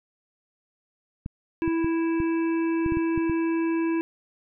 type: clicks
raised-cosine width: 5 ms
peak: -19 dBFS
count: 9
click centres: 1.261 / 1.678 / 1.845 / 2.202 / 2.862 / 2.922 / 2.971 / 3.177 / 3.297 s
type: harmonic tone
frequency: 329.6 Hz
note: E4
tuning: in tune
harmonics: 1 / 3 / 5 / 7 / 8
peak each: -22 / -36 / -40 / -44 / -41 dBFS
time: 1.62-4.01 s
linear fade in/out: 0 ms
effects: none

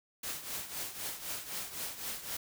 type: noise with tremolo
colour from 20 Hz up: white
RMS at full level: -37 dBFS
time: 0.23-2.37 s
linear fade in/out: 5 ms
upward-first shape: triangle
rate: 3.9 Hz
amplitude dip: 75%
effects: none

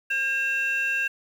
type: tone pair together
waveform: sine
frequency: 1609.4 / 2700 Hz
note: G6 / E7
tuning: +45 / +41 cents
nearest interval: major sixth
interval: 896 cents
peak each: -24 dBFS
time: 0.1-1.08 s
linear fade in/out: 10 ms
effects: tanh soft clip ceiling -18 dBFS + 8-bit

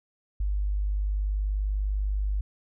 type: tone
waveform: sine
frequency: 50.2 Hz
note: G1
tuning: 42 cents sharp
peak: -24 dBFS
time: 0.4-2.41 s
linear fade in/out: 5 ms
effects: none

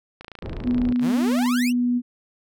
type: click train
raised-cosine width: 0.3 ms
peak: -22 dBFS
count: 36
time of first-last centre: 0.21-1.46 s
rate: 28 Hz
type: low-pass noise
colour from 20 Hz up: pink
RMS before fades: -31 dBFS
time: 0.42-0.93 s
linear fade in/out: 5 ms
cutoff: 420 Hz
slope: 12 dB/octave
type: tone with pitch glide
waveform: sine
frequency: 246.1 to 244.3 Hz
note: B3 to B3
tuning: -6 to -19 cents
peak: -18 dBFS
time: 0.63-2.02 s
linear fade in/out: 50 ms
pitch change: -13 cents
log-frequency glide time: 1.41-1.88 s
type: exponential sweep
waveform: sawtooth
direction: up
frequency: 127.9 to 3086 Hz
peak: -23 dBFS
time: 1-1.73 s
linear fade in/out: 50 ms
effects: none

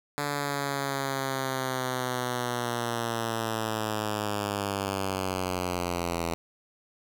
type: linear sweep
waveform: 5% pulse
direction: down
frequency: 145.4 to 83.3 Hz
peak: -17 dBFS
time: 0.18-6.34 s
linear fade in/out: 0 ms
effects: none

